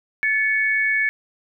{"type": "tone pair together", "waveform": "sine", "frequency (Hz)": [1736.3, 2225], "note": ["A6", "C#7"], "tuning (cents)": [-23, 6], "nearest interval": "major third", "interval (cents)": 429, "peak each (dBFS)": -20, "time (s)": [0.23, 1.09], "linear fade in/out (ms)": 0, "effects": []}